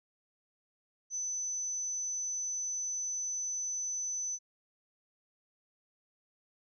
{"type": "tone", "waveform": "sine", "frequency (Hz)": 6030, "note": "F#8", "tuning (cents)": 32, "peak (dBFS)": -33, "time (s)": [1.1, 4.39], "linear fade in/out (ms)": 50, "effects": []}